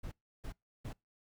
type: noise bursts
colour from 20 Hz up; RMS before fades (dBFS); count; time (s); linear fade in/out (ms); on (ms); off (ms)
brown; -42; 3; 0.03-0.931; 10; 87; 320
effects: noise-tail reverb RT60 0.2 s tail -24 dB re dry